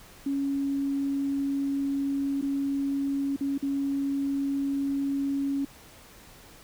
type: tone with dropouts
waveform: sine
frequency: 277.5 Hz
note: C#4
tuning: 2 cents sharp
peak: -25 dBFS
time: 0.26-5.65 s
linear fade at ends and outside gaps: 5 ms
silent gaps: 2.414-2.424 / 3.363-3.408 / 3.579-3.625 s
effects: pink hiss -51 dBFS RMS until 6.63 s